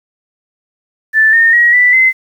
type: tone with pitch steps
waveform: sine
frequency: 1760 / 1829.4 / 1901.6 / 1976.7 / 2055 Hz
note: A6 / A#6 / A#6 / B6 / C7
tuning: 0 / -33 / +34 / +1 / -32 cents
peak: -5 dBFS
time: 1.13-2.13 s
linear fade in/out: 50 ms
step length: 200 ms
effects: 7-bit